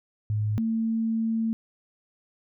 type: tone pair in turn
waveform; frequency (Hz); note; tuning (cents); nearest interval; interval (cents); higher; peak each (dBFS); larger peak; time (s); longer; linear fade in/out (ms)
sine; 106.1 / 224.8; G#2 / A3; +38 / +37; octave + minor second; 1299; second; -23; neither; 0.3-0.58 / 0.58-1.53; second; 0
effects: none